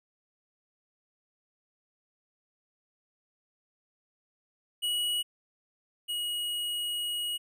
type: tone pair in turn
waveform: square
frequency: 2917 / 2900 Hz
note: F#7 / F#7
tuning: -25 / -35 cents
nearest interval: unison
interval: 10 cents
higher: first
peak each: -28 / -31 dBFS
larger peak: first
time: 4.82-5.23 / 6.08-7.38 s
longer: second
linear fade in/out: 20 ms
effects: none